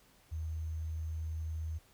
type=tone with sample-and-hold; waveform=sine; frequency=79.7 Hz; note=D#2; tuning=42 cents sharp; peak=-35 dBFS; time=0.31-1.79 s; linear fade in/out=20 ms; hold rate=6300 Hz; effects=pink hiss -65 dBFS RMS until 1.93 s